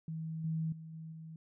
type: tone with level steps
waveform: sine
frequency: 160.5 Hz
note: E3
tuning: 46 cents flat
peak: -37 / -32 / -45 / -43 / -45 dBFS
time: 0.08-1.36 s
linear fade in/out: 2 ms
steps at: 0.44 / 0.72 / 0.93 / 1.12 s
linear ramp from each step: 5 ms
effects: none